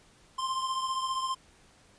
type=beating tone pair; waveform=square; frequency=1046.5 / 1061.5 Hz; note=C6 / C6; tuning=0 / +25 cents; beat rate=15 Hz; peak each=-31 / -38 dBFS; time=0.38-1.35 s; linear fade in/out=10 ms; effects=pink hiss -60 dBFS RMS until 1.98 s + resampled to 22050 Hz